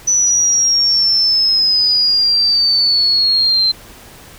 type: exponential sweep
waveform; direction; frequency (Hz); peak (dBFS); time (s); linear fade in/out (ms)
sine; down; 5980 to 4104; -10; 0.07-3.72; 10
effects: pink hiss -39 dBFS RMS until 4.38 s